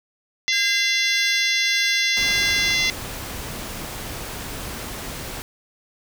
harmonic tone, 687 Hz, F5, 29 cents flat, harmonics 3 / 4 / 5 / 6 / 7 / 8 / 9, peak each -21 / -29 / -25 / -28 / -29 / -30 / -29 dBFS, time 0.48-2.9 s, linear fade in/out 0 ms
square tone with tremolo, 1621 Hz, G#6, 42 cents flat, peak -28 dBFS, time 0.52-2.75 s, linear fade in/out 10 ms, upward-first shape sine, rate 1.7 Hz, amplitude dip 45%
pink noise, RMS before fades -32 dBFS, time 2.17-5.42 s, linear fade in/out 0 ms
effects none

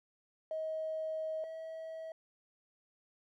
triangle tone pair in turn, 633 / 644.8 Hz, D#5 / E5, +30 / -38 cents, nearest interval unison, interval 32 cents, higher second, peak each -31 / -39 dBFS, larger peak first, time 0.51-1.44 / 1.44-2.12 s, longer first, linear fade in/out 2 ms, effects tanh soft clip ceiling -33 dBFS

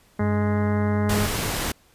harmonic tone, 208.3 Hz, G#3, 5 cents sharp, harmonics 1 / 2 / 3 / 4 / 5 / 6 / 7 / 8 / 9 / 10, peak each -23 / -29 / -33 / -35 / -37 / -39 / -40 / -41 / -42 / -43 dBFS, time 0.19-1.26 s, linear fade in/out 5 ms
triangle tone, 98 Hz, G2, in tune, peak -21 dBFS, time 0.2-1.27 s, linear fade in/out 10 ms
pink noise, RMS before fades -26 dBFS, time 1.09-1.72 s, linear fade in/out 5 ms
effects pink hiss -58 dBFS RMS until 1.94 s + resampled to 32000 Hz

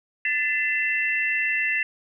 sine tone cluster, 1758 / 2036 / 2685 Hz, A6 / C7 / E7, -2 / -48 / +31 cents, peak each -26 / -25 / -26 dBFS, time 0.25-1.83 s, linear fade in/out 2 ms, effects none

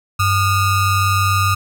square ring-modulated tone, 659.3 Hz, E5, in tune, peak -11 dBFS, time 0.19-1.55 s, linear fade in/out 10 ms, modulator 563 Hz, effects none

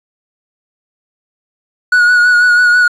triangle tone with vibrato, 1459 Hz, F#6, 25 cents flat, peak -4 dBFS, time 1.92-2.88 s, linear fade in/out 5 ms, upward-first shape sine, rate 6.1 Hz, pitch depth 28 cents each way, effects resampled to 22050 Hz + 7-bit

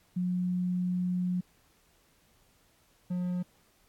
sine / triangle tone pair in turn, 180.2 / 179.18 Hz, F#3 / F3, -45 / +45 cents, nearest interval unison, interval 10 cents, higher first, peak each -27 dBFS, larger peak neither, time 0.16-1.41 / 3.1-3.43 s, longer first, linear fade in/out 10 ms, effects pink hiss -66 dBFS RMS until 3.88 s + AAC 64 kbps

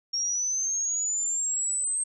sine linear sweep, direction up, 5540 to 8372 Hz, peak -25 dBFS, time 0.13-2.04 s, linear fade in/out 10 ms, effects none

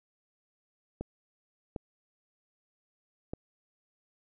clicks, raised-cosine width 2 ms, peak -22 dBFS, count 3, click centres 1.01 / 1.762 / 3.335 s, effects none

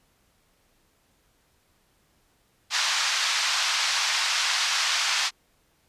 white band-pass noise, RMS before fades -25 dBFS, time 2.7-5.31 s, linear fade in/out 50 ms, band 890 to 5800 Hz, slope 24 dB/octave, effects pink hiss -66 dBFS RMS until 5.88 s + resampled to 32000 Hz

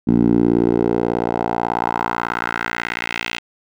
10% pulse tone with band-pass filter sweep, 58.27 Hz, A#1, in tune, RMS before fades -19 dBFS, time 0.07-3.39 s, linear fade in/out 10 ms, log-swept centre 240 to 2800 Hz, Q 2.3, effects none

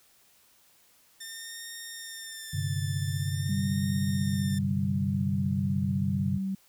10% pulse tone with vibrato, 1800 Hz, A6, 39 cents sharp, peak -30 dBFS, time 1.2-4.59 s, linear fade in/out 10 ms, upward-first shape sine, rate 0.46 Hz, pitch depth 39 cents each way
sine chord, G suspended fourth, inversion none, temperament equal with one note detuned, 96.48 / 130.81 / 146.83 Hz, G2 / C3 / D3, -27 / 0 / 0 cents, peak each -31 / -33 / -32 dBFS, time 2.53-6.38 s, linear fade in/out 10 ms
sine tone with pitch glide, 195.1 to 192.53 Hz, G3 to G3, -8 to -31 cents, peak -28 dBFS, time 3.49-6.55 s, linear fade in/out 5 ms, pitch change -23 cents, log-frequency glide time 4.77-6.39 s
effects white hiss -62 dBFS RMS until 6.68 s

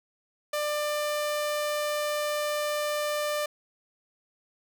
sawtooth tone, 595 Hz, D5, 22 cents sharp, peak -23 dBFS, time 0.53-3.46 s, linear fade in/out 5 ms, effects none

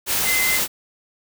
sine tone in noise, 2062 Hz, C7, 26 cents flat, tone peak -20 dBFS, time 0.24-0.6 s, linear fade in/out 50 ms, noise white, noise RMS -21 dBFS, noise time 0.06-0.68 s, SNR -2 dB, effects none

